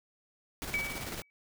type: noise with tremolo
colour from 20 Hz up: pink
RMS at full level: -38 dBFS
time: 0.62-1.22 s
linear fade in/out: 0 ms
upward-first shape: square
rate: 18 Hz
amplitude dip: 40%
type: tone with exponential decay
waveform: sine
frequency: 2283 Hz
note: D7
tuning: 50 cents flat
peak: -27 dBFS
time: 0.74-1.3 s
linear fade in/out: 0 ms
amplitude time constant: 120 ms
effects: none